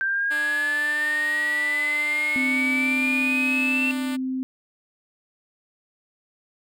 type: exponential sweep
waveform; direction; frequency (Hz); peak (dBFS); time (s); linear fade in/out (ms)
sine; up; 1568 to 2704; -21; 0.01-3.91; 0
type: tone with pitch glide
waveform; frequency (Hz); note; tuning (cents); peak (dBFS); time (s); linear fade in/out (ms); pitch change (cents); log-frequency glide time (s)
5% pulse; 298.6 to 295.7; D4 to D4; +29 to +12; -21; 0.3-4.17; 20; -17; 1.84-3.89
type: tone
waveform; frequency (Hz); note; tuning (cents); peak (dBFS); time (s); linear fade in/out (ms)
sine; 260; C4; -11; -24; 2.36-4.43; 0
effects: none